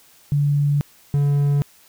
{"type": "tone pair in turn", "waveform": ["sine", "triangle"], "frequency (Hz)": [144.2, 143.04], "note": ["D3", "D3"], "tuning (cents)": [-31, -45], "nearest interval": "unison", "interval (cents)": 14, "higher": "first", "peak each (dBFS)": [-15, -13], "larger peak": "second", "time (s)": [[0.32, 0.81], [1.14, 1.62]], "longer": "first", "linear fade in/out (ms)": 0, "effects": ["white hiss -52 dBFS RMS until 1.88 s"]}